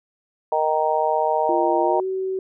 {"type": "harmonic tone", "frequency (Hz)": 155.56, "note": "D#3", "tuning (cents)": 0, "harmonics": [3, 4, 5, 6], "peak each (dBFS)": [-25, -22, -23, -23], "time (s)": [0.52, 2], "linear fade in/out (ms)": 2}
{"type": "tone with pitch glide", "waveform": "sine", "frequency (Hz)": [345.4, 378.8], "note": ["F4", "F#4"], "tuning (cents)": [-19, 41], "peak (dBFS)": -22, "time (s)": [1.49, 2.39], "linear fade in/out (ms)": 2, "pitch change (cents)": 160, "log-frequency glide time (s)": [1.82, 2.06]}
{"effects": []}